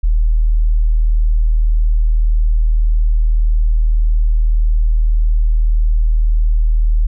sine tone, 39.13 Hz, D#1, 11 cents sharp, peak -9 dBFS, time 0.03-7.07 s, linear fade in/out 10 ms, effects none

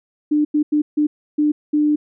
sine tone bursts at uneven times, 298.9 Hz, D4, 31 cents sharp, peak -13 dBFS, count 6, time 0.31-0.45 / 0.54-0.63 / 0.72-0.82 / 0.97-1.07 / 1.38-1.52 / 1.73-1.96 s, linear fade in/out 10 ms, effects none

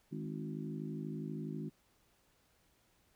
harmonic tone with a mistuned harmonic, 52.2 Hz, G#1, 10 cents sharp, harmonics 3 / 4 / 5 / 6 / 7, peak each -42 / -44 / -46 / -48 / -49 dBFS, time 0.11-1.7 s, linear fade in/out 20 ms, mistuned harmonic 5, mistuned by +28 cents, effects pink hiss -72 dBFS RMS until 3.15 s

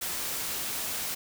white noise, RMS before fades -33 dBFS, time 0.01-1.15 s, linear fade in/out 10 ms, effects none

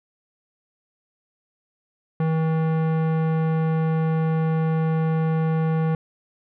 sine tone with tanh clipping, 160.2 Hz, E3, 49 cents flat, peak -21 dBFS, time 2.2-5.95 s, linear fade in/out 2 ms, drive 18 dB, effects none

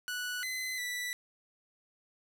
sawtooth tone with pitch steps, 1476 / 2034 / 1970 Hz, F#6 / C7 / B6, -5 / -50 / -5 cents, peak -31 dBFS, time 0.08-1.13 s, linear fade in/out 0 ms, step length 350 ms, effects none

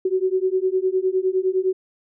sine beating tone pair, 370 / 379.8 Hz, F#4 / F#4, 0 / +45 cents, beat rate 9.8 Hz, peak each -21 dBFS, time 0.05-1.73 s, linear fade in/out 5 ms, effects none

